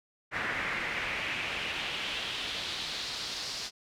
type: noise with band-pass filter sweep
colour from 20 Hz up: brown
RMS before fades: -35 dBFS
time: 0.31-3.71 s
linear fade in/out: 50 ms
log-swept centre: 1800 to 5000 Hz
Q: 2.6
effects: none